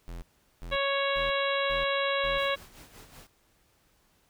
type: tone bursts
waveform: square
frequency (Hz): 42.79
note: F1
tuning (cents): -35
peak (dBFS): -38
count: 5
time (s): 0.08-2.38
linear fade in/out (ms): 0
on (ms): 140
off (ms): 400
type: harmonic tone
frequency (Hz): 554.4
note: C#5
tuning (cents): 0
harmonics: 1 / 2 / 3 / 4 / 5 / 6 / 7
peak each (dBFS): -29 / -32 / -34 / -35 / -36 / -37 / -37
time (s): 0.71-2.56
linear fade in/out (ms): 20
type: noise with tremolo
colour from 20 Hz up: pink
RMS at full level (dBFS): -49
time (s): 2.38-3.27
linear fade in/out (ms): 2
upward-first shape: sine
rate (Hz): 5.3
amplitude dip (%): 60
effects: pink hiss -67 dBFS RMS until 4.29 s